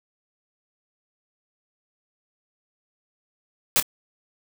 white noise with echo, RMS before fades -19 dBFS, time 3.76-3.8 s, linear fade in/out 0 ms, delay 26 ms, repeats 1, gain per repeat -11 dB, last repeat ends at 3.826 s, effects none

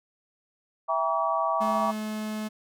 sine chord, E diminished seventh, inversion none, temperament just, 659.3 / 791.1 / 949.3 / 1139.2 Hz, E5 / G5 / Bb5 / Db6, 0 / +16 / +31 / +47 cents, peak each -28 / -31 / -30 / -27 dBFS, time 0.88-1.92 s, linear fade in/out 20 ms
45% pulse tone, 215 Hz, A3, 40 cents flat, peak -30 dBFS, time 1.6-2.49 s, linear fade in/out 20 ms
effects none

